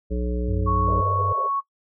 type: harmonic tone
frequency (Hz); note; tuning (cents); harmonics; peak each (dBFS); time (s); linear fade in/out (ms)
60.8; B1; -26; 1 / 3 / 5 / 7 / 9; -24 / -30 / -33 / -31 / -36; 0.1-1.02; 20
type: tone with pitch glide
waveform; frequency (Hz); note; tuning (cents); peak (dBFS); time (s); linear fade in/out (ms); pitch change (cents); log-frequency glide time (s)
sine; 95.1 to 96.93; F#2 to G2; +48 to -19; -24; 0.48-1.33; 10; +33; 0.65-1.17
type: tone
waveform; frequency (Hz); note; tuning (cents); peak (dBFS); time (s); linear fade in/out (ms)
sine; 1108.7; C#6; 0; -21; 0.66-1.61; 20
type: band-pass noise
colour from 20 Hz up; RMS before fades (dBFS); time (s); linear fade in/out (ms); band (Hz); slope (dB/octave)
white; -32; 0.87-1.49; 20; 410 to 630; 96
effects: noise-tail reverb RT60 0.1 s tail -19 dB re dry